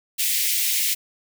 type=high-pass noise; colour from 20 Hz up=white; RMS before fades=-22 dBFS; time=0.18-0.95 s; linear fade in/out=20 ms; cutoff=2000 Hz; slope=48 dB/octave; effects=none